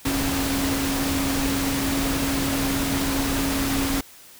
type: tone in noise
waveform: sine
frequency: 273.6 Hz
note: C#4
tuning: 23 cents flat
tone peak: -24 dBFS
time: 0.05-4.01 s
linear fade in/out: 5 ms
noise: pink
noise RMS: -26 dBFS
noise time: 0.05-4.01 s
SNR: -1 dB
effects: white hiss -47 dBFS RMS until 4.39 s